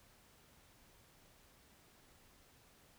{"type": "silence", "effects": ["pink hiss -66 dBFS RMS until 2.98 s"]}